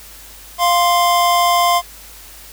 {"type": "tone pair together", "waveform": "square", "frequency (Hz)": [698.5, 1046.6], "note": ["F5", "C6"], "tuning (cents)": [0, 0], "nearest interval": "perfect fifth", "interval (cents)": 700, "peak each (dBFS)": -15, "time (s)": [0.58, 1.82], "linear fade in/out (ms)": 50, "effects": ["added 50 Hz sine -43 dBFS peak until 2.52 s", "white hiss -39 dBFS RMS until 2.52 s"]}